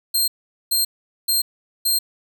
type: tone bursts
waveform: 15% pulse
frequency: 4186 Hz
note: C8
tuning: in tune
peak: -10 dBFS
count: 4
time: 0.14-1.99 s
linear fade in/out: 10 ms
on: 140 ms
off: 430 ms
effects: none